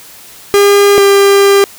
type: tone pair in turn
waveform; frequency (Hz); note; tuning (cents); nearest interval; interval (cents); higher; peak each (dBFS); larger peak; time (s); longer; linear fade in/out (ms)
45% pulse; 403.9 / 398.1; G#4 / G4; -48 / +27; unison; 25; first; -4; neither; 0.54-0.98 / 0.98-1.64; second; 0
effects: white hiss -35 dBFS RMS until 1.78 s